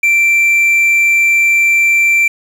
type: tone with quantisation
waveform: triangle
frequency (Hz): 2349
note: D7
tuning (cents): 0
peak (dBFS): -6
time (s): 0.03-2.28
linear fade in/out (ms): 5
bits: 6
effects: none